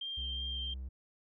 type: tone with vibrato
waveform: sine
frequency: 3172 Hz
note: G7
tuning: 20 cents sharp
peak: -37 dBFS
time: 0.01-0.74 s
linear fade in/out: 5 ms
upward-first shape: sine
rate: 2.8 Hz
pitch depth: 10 cents each way
type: tone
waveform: triangle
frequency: 64.7 Hz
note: C2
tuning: 19 cents flat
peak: -37 dBFS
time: 0.17-0.89 s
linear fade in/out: 10 ms
effects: none